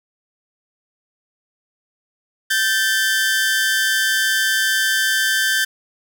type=tone pair together; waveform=sawtooth; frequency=1559.4 / 1760 Hz; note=G6 / A6; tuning=-10 / 0 cents; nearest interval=major second; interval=210 cents; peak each=-14 / -17 dBFS; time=2.5-5.65 s; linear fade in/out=10 ms; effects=none